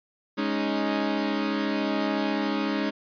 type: chord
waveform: sawtooth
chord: Ab suspended fourth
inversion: none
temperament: equal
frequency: 207.7 / 277.2 / 311.1 Hz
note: Ab3 / Db4 / Eb4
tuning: 0 / 0 / 0 cents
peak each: -25 dBFS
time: 0.37-2.91 s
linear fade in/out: 20 ms
effects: resampled to 11025 Hz